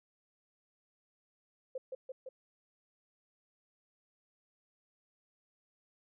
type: tone with echo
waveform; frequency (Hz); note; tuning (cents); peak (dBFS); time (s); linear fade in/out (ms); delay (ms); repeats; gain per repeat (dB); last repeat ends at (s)
sine; 520; C5; -11; -36; 1.75-1.78; 5; 170; 3; -2; 2.29
effects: none